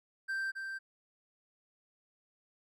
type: tone with echo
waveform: triangle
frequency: 1568 Hz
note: G6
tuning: in tune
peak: -31 dBFS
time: 0.28-0.52 s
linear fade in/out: 20 ms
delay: 270 ms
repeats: 1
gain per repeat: -5 dB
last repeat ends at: 0.79 s
effects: none